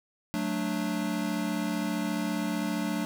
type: chord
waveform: square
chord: D major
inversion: first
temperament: equal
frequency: 185 / 220 / 293.7 Hz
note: F#3 / A3 / D4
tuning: 0 / 0 / 0 cents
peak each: -34 / -33 / -33 dBFS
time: 0.34-3.05 s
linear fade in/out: 0 ms
effects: none

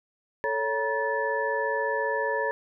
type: tone cluster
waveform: sine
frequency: 441.3 / 556 / 952 / 1744 Hz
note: A4 / C#5 / A#5 / A6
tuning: +5 / +5 / +36 / -16 cents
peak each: -30 dBFS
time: 0.44-2.51 s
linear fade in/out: 0 ms
effects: none

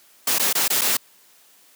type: noise with dropouts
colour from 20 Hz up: white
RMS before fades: -20 dBFS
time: 0.27-0.97 s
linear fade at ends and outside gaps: 5 ms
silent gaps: 0.385-0.395 / 0.529-0.551 / 0.68-0.701 / 0.812-0.816 s
effects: white hiss -54 dBFS RMS until 1.75 s + high-pass 200 Hz 12 dB/octave

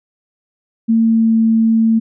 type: tone with pitch glide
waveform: sine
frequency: 226.2 to 224.6 Hz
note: A3 to A3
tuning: +48 to +36 cents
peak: -9 dBFS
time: 0.88-2 s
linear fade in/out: 20 ms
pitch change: -12 cents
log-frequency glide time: 1.02-1.37 s
effects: none

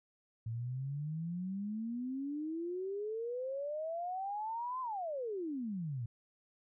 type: exponential two-way sweep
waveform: sine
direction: up then down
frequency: 110.9 to 1046.5 to 110.9 Hz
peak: -36 dBFS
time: 0.46-6.06 s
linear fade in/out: 5 ms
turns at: 4.81 s
effects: none

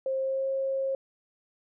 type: tone with pitch glide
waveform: sine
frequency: 531 to 537.8 Hz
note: C5 to C5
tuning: +25 to +47 cents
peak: -26 dBFS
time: 0.06-0.95 s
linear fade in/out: 2 ms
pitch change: +22 cents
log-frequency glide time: 0.19-0.48 s
effects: none

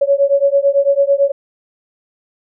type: beating tone pair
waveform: sine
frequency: 554.4 / 563.4 Hz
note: C#5 / C#5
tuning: 0 / +28 cents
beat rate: 9 Hz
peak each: -13 dBFS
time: 0.01-1.32 s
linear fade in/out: 10 ms
effects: none

